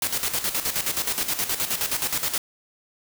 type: noise with tremolo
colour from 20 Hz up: white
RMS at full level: -24 dBFS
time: 0.02-2.38 s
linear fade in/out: 2 ms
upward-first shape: square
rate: 9.5 Hz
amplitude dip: 65%
effects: none